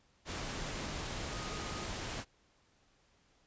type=tone in noise; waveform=sine; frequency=1244.5 Hz; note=D#6; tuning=in tune; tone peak=-48 dBFS; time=1.3-1.88 s; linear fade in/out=50 ms; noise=pink; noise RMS=-40 dBFS; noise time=0.25-2.25 s; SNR=-11 dB; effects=pink hiss -70 dBFS RMS until 3.46 s + resampled to 16000 Hz